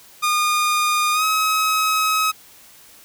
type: tone with pitch glide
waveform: sawtooth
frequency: 1219 to 1275.9 Hz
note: D#6 to D#6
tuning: -36 to +43 cents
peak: -13 dBFS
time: 0.22-2.32 s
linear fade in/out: 20 ms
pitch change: +79 cents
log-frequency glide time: 1.13-1.24 s
effects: white hiss -47 dBFS RMS until 3.04 s